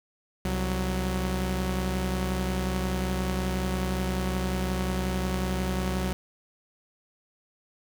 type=tone pair together; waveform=sawtooth; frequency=65.5 / 185.26 Hz; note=C2 / F#3; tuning=+2 / +2 cents; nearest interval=octave + tritone; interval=1800 cents; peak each=-25 dBFS; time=0.45-6.13 s; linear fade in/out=0 ms; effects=8-bit